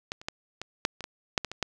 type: clicks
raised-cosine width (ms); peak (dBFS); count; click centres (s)
0.2; -15 / -28 / -14 / -18 / -6 / -21 / -19 / -6 / -15 / -20 / -10; 11; 0.119 / 0.215 / 0.285 / 0.616 / 0.851 / 1.007 / 1.041 / 1.378 / 1.447 / 1.516 / 1.627
effects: none